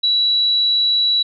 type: tone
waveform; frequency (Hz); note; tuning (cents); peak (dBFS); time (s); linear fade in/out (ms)
sine; 3922; B7; -13; -13; 0.03-1.23; 10
effects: none